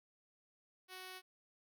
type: tone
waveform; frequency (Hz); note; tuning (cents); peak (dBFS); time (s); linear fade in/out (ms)
5% pulse; 371.4; F#4; +7; -37; 0.88-1.22; 50
effects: none